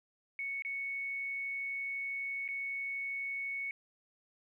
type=tone with dropouts; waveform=sine; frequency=2217 Hz; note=C#7; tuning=in tune; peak=-35 dBFS; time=0.39-3.71 s; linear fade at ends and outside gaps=1 ms; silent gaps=0.622-0.649 / 2.479-2.487 s; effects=12-bit